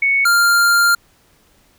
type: tone pair in turn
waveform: sine / square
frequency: 2217 / 1396.6 Hz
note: C#7 / F6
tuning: 0 / 0 cents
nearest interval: minor sixth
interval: 800 cents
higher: first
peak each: -12 / -11 dBFS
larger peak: second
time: 0.02-0.25 / 0.25-0.95 s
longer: second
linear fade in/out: 5 ms
effects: pink hiss -55 dBFS RMS until 1.78 s